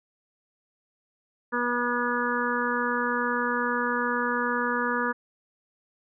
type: harmonic tone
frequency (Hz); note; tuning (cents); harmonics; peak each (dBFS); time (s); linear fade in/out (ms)
242.4; B3; -32; 1 / 2 / 4 / 5 / 6 / 7; -31 / -31 / -31 / -31 / -31 / -31; 1.52-5.13; 20
effects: none